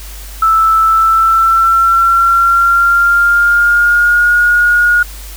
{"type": "tone with pitch glide", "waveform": "sine", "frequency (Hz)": [1318.5, 1437.8], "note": ["E6", "F6"], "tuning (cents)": [0, 50], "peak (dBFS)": -6, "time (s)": [0.42, 5.03], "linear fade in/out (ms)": 5, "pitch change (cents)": 150, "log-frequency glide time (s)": [0.84, 4.35], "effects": ["added 50 Hz sine -27 dBFS peak until 5.36 s", "white hiss -33 dBFS RMS until 5.36 s"]}